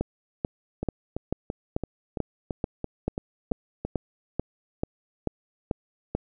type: two click trains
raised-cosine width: 2 ms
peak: -16 / -12 dBFS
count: 10 / 15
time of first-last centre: 0.83-3.85 / 0.01-6.15 s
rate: 2.98 / 2.28 Hz
effects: none